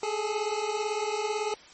25% pulse beating tone pair, 415.3 / 433.3 Hz, G#4 / A4, 0 / -27 cents, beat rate 18 Hz, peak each -27 dBFS, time 0.03-1.54 s, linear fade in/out 2 ms, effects white hiss -51 dBFS RMS until 1.73 s + MP3 32 kbps

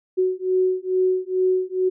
sine beating tone pair, 370 / 372.3 Hz, F#4 / F#4, 0 / +11 cents, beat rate 2.3 Hz, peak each -21 dBFS, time 0.17-1.9 s, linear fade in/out 20 ms, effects none

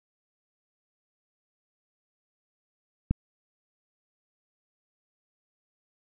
click, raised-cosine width 5 ms, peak -11 dBFS, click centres 3.11 s, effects none

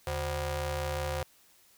sawtooth ring-modulated tone, 222.5 Hz, A3, 20 cents sharp, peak -24 dBFS, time 0.07-1.23 s, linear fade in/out 2 ms, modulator 301 Hz, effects white hiss -62 dBFS RMS until 1.77 s

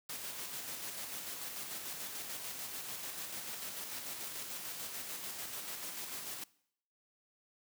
white noise with tremolo, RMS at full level -42 dBFS, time 0.09-6.44 s, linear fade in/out 5 ms, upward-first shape square, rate 6.8 Hz, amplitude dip 30%, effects noise-tail reverb RT60 0.7 s tail -22 dB re dry + high-pass 100 Hz 12 dB/octave

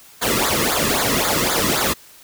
pink noise with flanger, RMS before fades -19 dBFS, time 0.21-1.94 s, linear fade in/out 20 ms, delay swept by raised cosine 0.35 to 1.35 ms, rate 3.8 Hz, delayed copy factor -0.85, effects white hiss -46 dBFS RMS until 2.23 s

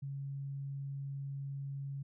sine tone, 138.59 Hz, C#3, in tune, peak -38 dBFS, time 0.02-2.03 s, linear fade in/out 10 ms, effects none

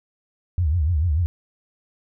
sine tone with vibrato, 80.6 Hz, E2, 38 cents flat, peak -17 dBFS, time 0.58-1.26 s, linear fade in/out 0 ms, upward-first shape triangle, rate 6.8 Hz, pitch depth 250 cents each way, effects none

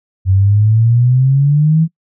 sine exponential sweep, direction up, 92.9 to 164.81 Hz, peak -7 dBFS, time 0.25-1.88 s, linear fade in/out 50 ms, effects noise-tail reverb RT60 0.1 s tail -24 dB re dry

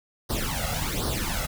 pink noise with flanger, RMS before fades -28 dBFS, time 0.29-1.47 s, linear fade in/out 20 ms, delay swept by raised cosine 0.2 to 1.5 ms, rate 1.3 Hz, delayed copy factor +0.8, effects none

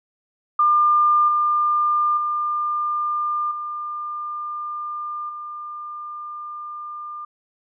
sine tone with level steps, 1200 Hz, D6, 37 cents sharp, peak -13 / -16 / -20 / -26 / -30 dBFS, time 0.59-7.25 s, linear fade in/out 5 ms, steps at 1.28 / 2.17 / 3.51 / 5.29 s, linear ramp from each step 5 ms, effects none

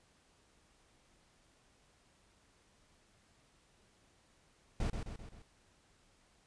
brown noise with echo, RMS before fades -34 dBFS, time 4.8-4.9 s, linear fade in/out 2 ms, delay 130 ms, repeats 4, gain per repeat -5 dB, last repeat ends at 5.42 s, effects pink hiss -69 dBFS RMS until 6.46 s + resampled to 22050 Hz

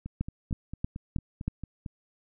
two click trains, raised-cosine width 5 ms, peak -24 / -16 dBFS, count 9 / 5, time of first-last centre 0.06-1.862 / 0.21-1.48 s, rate 4.44 / 3.15 Hz, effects none

